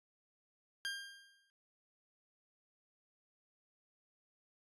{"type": "tone with exponential decay", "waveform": "20% pulse", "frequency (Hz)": 1601, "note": "G6", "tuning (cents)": 36, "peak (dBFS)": -31, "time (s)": [0.85, 1.5], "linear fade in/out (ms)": 0, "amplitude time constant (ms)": 140, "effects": ["noise-tail reverb RT60 0.2 s tail -26 dB re dry", "resampled to 24000 Hz"]}